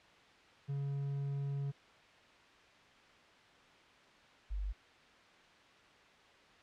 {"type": "tone pair in turn", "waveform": ["triangle", "sine"], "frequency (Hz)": [140, 49.21], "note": ["C#3", "G1"], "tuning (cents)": [18, 7], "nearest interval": "octave + tritone", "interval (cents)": 1811, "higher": "first", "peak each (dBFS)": [-33, -35], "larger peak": "first", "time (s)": [[0.68, 1.72], [4.5, 4.73]], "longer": "first", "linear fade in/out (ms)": 20, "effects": ["white hiss -61 dBFS RMS until 6.62 s", "low-pass 3000 Hz 12 dB/octave"]}